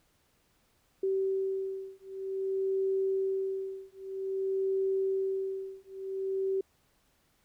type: beating tone pair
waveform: sine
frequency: 384.7 / 385.22 Hz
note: G4 / G4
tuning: -33 / -30 cents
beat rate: 0.52 Hz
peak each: -32 / -32 dBFS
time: 1.03-6.61 s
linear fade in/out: 5 ms
effects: pink hiss -70 dBFS RMS until 7.44 s